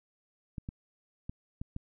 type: clicks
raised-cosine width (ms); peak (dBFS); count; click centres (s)
5; -25; 5; 0.582 / 0.689 / 1.295 / 1.615 / 1.764
effects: none